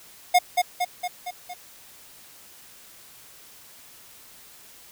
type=tone with echo; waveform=square; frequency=718 Hz; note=F5; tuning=48 cents sharp; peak=-14 dBFS; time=0.34-0.39 s; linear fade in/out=10 ms; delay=230 ms; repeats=5; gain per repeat=-4 dB; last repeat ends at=1.54 s; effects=white hiss -49 dBFS RMS until 4.91 s